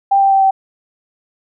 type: tone with pitch steps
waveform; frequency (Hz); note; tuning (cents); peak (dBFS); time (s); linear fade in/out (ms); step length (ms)
sine; 790 / 784.1 / 778.2 / 772.4; G5 / G5 / G5 / G5; +13 / 0 / -13 / -26; -8; 0.11-0.51; 10; 100
effects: none